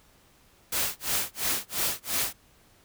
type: noise with tremolo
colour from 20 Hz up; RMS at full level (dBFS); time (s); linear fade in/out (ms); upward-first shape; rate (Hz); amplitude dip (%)
white; -26; 0.72-2.33; 5; sine; 2.9; 100
effects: pink hiss -60 dBFS RMS until 2.84 s